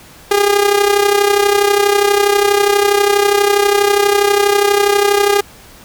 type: tone with amplitude modulation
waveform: sawtooth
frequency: 406 Hz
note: G#4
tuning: 39 cents flat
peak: -3 dBFS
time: 0.31-5.41 s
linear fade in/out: 5 ms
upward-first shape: sine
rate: 32.3 Hz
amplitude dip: 65%
effects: pink hiss -40 dBFS RMS until 5.84 s